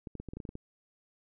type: clicks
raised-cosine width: 3 ms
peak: -28 dBFS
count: 10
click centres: 0.072 / 0.153 / 0.2 / 0.287 / 0.335 / 0.37 / 0.402 / 0.452 / 0.491 / 0.554 s
effects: none